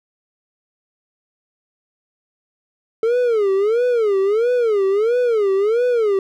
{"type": "tone with vibrato", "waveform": "triangle", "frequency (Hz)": 437.4, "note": "A4", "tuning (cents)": -10, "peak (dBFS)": -12, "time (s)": [3.03, 6.19], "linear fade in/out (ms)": 2, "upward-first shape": "sine", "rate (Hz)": 1.5, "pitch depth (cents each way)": 220, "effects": []}